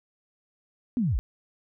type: linear sweep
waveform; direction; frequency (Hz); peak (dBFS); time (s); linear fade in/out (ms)
sine; down; 261.6 to 30.87; -22; 0.97-1.19; 0
effects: none